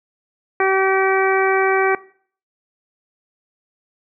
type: harmonic tone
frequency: 383.8 Hz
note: G4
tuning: 37 cents flat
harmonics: 1 / 2 / 3 / 4 / 5 / 6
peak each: -17 / -20 / -22 / -23 / -24 / -25 dBFS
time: 0.6-1.95 s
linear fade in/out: 2 ms
effects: noise-tail reverb RT60 0.5 s tail -20 dB re dry